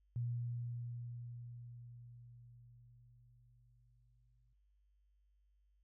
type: tone with exponential decay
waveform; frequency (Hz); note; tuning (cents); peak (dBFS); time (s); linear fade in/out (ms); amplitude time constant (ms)
sine; 119.8; A#2; +48; -36; 0.16-4.53; 0; 950
effects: noise-tail reverb RT60 0.7 s tail -17 dB re dry + added 50 Hz sine -70 dBFS peak until 5.83 s

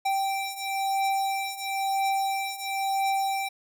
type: beating tone pair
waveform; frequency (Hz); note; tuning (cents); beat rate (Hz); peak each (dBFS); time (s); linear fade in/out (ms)
square; 780 / 780.99; G5 / G5; -9 / -7; 0.99; -31 / -28; 0.05-3.49; 10
effects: none

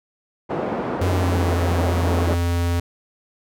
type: band-pass noise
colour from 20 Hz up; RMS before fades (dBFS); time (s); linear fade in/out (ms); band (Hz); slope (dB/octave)
pink; -25; 0.49-2.35; 20; 220 to 880; 12
type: tone with pitch glide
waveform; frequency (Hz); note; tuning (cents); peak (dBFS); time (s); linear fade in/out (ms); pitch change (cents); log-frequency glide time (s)
square; 90.6 to 86.21; F#2 to F2; -36 to -22; -19; 1.01-2.8; 5; -86; 1.19-1.53
effects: none

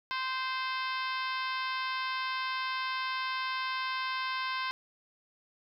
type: harmonic tone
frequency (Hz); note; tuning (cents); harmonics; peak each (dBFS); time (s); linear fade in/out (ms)
520; C5; -11; 2 / 3 / 4 / 5 / 6 / 7 / 8 / 9 / 10; -34 / -38 / -40 / -42 / -44 / -45 / -46 / -47 / -48; 0.11-4.71; 0
effects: 11-bit

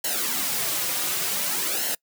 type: noise with flanger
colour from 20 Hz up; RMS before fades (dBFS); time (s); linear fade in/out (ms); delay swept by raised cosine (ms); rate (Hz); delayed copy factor
white; -26; 0.04-1.95; 5; 0.83 to 4.63; 0.55; -0.7
effects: noise-tail reverb RT60 0.1 s tail -26 dB re dry + high-pass 150 Hz 12 dB/octave

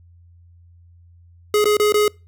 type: tone with dropouts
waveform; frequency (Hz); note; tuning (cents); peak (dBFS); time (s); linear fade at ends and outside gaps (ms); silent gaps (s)
square; 419.4; G#4; +17; -14; 1.54-2.08; 2; 1.643-1.655 / 1.769-1.798 / 1.923-1.942
effects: noise-tail reverb RT60 0.3 s tail -26 dB re dry + added 86 Hz sine -46 dBFS peak until 2.27 s

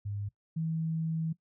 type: tone pair in turn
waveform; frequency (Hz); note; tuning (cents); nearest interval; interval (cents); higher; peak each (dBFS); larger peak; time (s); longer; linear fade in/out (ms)
sine; 101.8 / 161.6; G#2 / E3; -34 / -34; minor sixth; 800; second; -33 / -29; second; 0.05-0.29 / 0.56-1.33; second; 10
effects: noise-tail reverb RT60 0.1 s tail -19 dB re dry

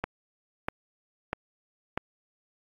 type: click train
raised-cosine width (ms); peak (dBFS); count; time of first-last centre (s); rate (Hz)
0.5; -13; 4; 0.04-1.975; 1.55
effects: AAC 32 kbps

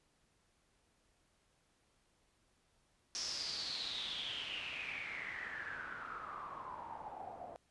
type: noise with low-pass filter sweep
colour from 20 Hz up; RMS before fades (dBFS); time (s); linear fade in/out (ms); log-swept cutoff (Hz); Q
white; -44; 3.15-7.56; 0; 5600 to 670; 8.5
effects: pink hiss -75 dBFS RMS until 7.7 s + resampled to 24000 Hz

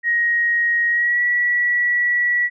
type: tone with pitch glide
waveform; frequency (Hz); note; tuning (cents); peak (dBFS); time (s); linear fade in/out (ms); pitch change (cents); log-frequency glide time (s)
sine; 1883 to 1940.4; A#6 to B6; +17 to -31; -15; 0.03-2.5; 50; +52; 0.89-1.22
effects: none

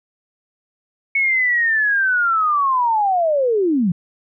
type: linear sweep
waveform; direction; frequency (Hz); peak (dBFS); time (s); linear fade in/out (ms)
sine; down; 2217 to 160; -14; 1.15-3.92; 5
effects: none

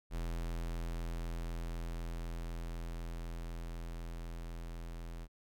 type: tone with level ramp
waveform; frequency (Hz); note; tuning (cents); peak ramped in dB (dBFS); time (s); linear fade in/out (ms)
square; 42; E1; +33; -36 to -43; 0.1-5.28; 50
effects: none

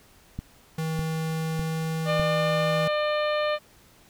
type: click train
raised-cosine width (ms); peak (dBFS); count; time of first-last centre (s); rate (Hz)
5; -19; 4; 0.39-2.197; 1.66
type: tone with pitch glide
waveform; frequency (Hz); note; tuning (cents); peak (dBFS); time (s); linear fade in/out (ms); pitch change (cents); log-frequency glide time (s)
square; 160 to 160.93; D#3 to E3; +49 to -41; -27; 0.78-2.88; 5; +10; 0.91-2.16
type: harmonic tone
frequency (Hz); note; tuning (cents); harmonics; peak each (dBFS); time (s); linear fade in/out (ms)
600; D5; +37; 1 / 2 / 3 / 4 / 5 / 6 / 7; -24 / -30 / -34 / -36 / -38 / -40 / -41; 2.05-3.59; 50
effects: pink hiss -56 dBFS RMS until 4.09 s

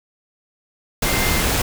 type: tone in noise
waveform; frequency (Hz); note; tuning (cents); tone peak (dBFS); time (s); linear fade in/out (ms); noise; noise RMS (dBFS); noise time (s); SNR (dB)
sine; 2093; C7; 0; -26; 1.06-1.41; 5; pink; -19; 1.02-1.62; -10
effects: none

